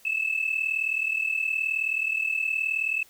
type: tone pair together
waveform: sine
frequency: 2598 / 2637 Hz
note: E7 / E7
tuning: -26 / 0 cents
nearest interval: unison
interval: 26 cents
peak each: -26 dBFS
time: 0.05-3.03 s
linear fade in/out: 5 ms
effects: tanh soft clip ceiling -18 dBFS + white hiss -56 dBFS RMS until 3.09 s